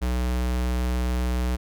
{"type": "tone", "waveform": "square", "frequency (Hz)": 61.74, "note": "B1", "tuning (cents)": 0, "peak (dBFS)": -23, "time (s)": [0.01, 1.57], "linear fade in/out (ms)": 20, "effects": []}